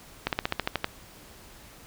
slowing click train, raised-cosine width 0.3 ms, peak -9 dBFS, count 9, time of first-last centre 0.27-0.844 s, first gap 58 ms, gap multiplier 1.06, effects pink hiss -50 dBFS RMS until 1.86 s

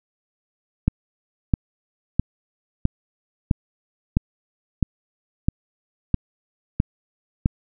click train, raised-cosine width 5 ms, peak -4 dBFS, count 11, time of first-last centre 0.88-7.459 s, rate 1.52 Hz, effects none

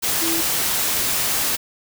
sine tone in noise, 330 Hz, E4, 2 cents sharp, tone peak -24 dBFS, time 0.21-0.42 s, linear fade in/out 20 ms, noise white, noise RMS -21 dBFS, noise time 0.02-1.57 s, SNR -6 dB, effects none

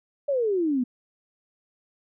sine exponential sweep, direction down, 587.3 to 238.4 Hz, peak -21 dBFS, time 0.28-0.84 s, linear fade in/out 10 ms, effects none

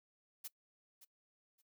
blue noise with echo, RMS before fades -45 dBFS, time 0.44-0.48 s, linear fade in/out 10 ms, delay 570 ms, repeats 2, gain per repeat -14 dB, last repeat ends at 1.62 s, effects noise-tail reverb RT60 0.1 s tail -21 dB re dry

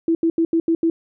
sine tone bursts at uneven times, 330 Hz, E4, 2 cents sharp, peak -14 dBFS, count 6, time 0.08-0.15 / 0.23-0.3 / 0.38-0.45 / 0.53-0.6 / 0.68-0.75 / 0.83-0.9 s, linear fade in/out 2 ms, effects none

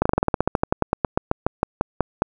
slowing click train, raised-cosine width 1 ms, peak -3 dBFS, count 23, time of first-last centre 0.02-2.221 s, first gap 35 ms, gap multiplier 1.09, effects none

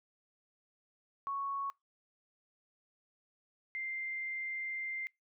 sine tone pair in turn, 1108.7 / 2093 Hz, C#6 / C7, 0 / 0 cents, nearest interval major seventh, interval 1100 cents, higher second, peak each -34 / -36 dBFS, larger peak first, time 1.27-1.7 / 3.75-5.07 s, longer second, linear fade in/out 0 ms, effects noise-tail reverb RT60 0.2 s tail -25 dB re dry

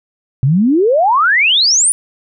sine exponential sweep, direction up, 123.47 to 9956 Hz, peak -8 dBFS, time 0.43-1.92 s, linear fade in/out 0 ms, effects none

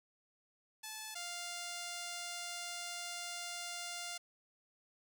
5% pulse tone pair in turn, 868 / 699.4 Hz, A5 / F5, -24 / +2 cents, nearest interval major third, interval 374 cents, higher first, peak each -32 / -30 dBFS, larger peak second, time 0.83-1.15 / 1.15-4.18 s, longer second, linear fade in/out 10 ms, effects none

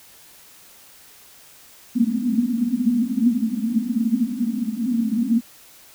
pink band-pass noise, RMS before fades -21 dBFS, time 1.95-5.41 s, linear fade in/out 20 ms, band 220 to 250 Hz, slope 96 dB/octave, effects white hiss -48 dBFS RMS until 5.94 s

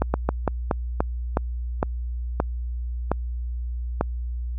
slowing click train, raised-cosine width 1 ms, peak -6 dBFS, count 11, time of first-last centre 0.02-4.01 s, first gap 120 ms, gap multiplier 1.25, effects added 60 Hz sine -26 dBFS peak until 4.58 s

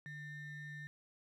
triangle ring-modulated tone, 974 Hz, B5, 24 cents flat, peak -40 dBFS, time 0.06-0.87 s, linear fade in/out 0 ms, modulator 825 Hz, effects none

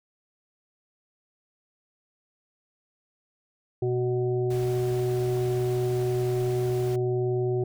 harmonic tone, 123.8 Hz, B2, 5 cents sharp, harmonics 1 / 3 / 5 / 6, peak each -27 / -25 / -41 / -40 dBFS, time 3.82-7.64 s, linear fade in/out 5 ms
pink noise, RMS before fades -43 dBFS, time 4.5-6.96 s, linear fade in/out 5 ms
effects none

